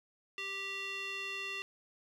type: tone with band-pass filter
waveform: square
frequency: 392 Hz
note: G4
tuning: in tune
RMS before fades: -40 dBFS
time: 0.38-1.62 s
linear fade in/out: 0 ms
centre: 2800 Hz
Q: 3.1
effects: none